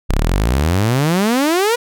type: exponential sweep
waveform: sawtooth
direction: up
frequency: 30.87 to 493.5 Hz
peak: -9 dBFS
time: 0.09-1.76 s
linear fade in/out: 10 ms
effects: none

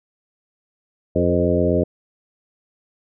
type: harmonic tone with a mistuned harmonic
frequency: 88 Hz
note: F2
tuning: 14 cents sharp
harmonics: 1 / 2 / 3 / 4 / 5 / 6 / 7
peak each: -23 / -23 / -23 / -23 / -23 / -23 / -23 dBFS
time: 1.15-1.84 s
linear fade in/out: 10 ms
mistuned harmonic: 6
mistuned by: -29 cents
effects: none

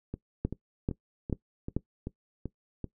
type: two click trains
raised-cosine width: 3 ms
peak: -22 / -15 dBFS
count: 8 / 4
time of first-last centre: 0.14-2.843 / 0.45-1.766 s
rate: 2.59 / 2.28 Hz
effects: noise-tail reverb RT60 0.1 s tail -19 dB re dry

